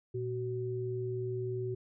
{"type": "tone pair together", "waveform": "sine", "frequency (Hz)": [118.2, 375.3], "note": ["A#2", "F#4"], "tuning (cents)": [24, 25], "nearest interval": "octave + minor sixth", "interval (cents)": 2001, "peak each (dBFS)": [-36, -35], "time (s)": [0.14, 1.75], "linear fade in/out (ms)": 10, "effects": []}